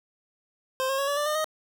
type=tone with pitch steps; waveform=25% pulse; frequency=523.3 / 538.9 / 555.1 / 571.7 / 588.7 / 606.3 / 624.5 Hz; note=C5 / C#5 / C#5 / D5 / D5 / D#5 / D#5; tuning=0 / -49 / +2 / -47 / +4 / -45 / +6 cents; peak=-21 dBFS; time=0.8-1.444 s; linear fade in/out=0 ms; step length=92 ms; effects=none